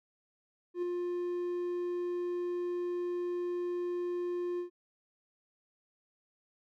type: tone with ADSR envelope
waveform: triangle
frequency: 353 Hz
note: F4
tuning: 19 cents sharp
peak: -27 dBFS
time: 0.74-4.7 s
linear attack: 85 ms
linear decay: 5 ms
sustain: -3 dB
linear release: 110 ms
effects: none